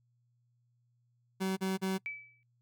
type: tone bursts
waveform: 30% pulse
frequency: 190 Hz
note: F#3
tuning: 46 cents sharp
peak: -28 dBFS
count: 3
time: 1.4-1.984 s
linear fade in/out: 20 ms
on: 170 ms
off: 37 ms
type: tone with exponential decay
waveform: sine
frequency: 2302 Hz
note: D7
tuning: 35 cents flat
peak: -33 dBFS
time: 2.06-2.43 s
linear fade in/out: 0 ms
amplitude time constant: 80 ms
effects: noise-tail reverb RT60 0.1 s tail -25 dB re dry + added 120 Hz sine -70 dBFS peak until 2.61 s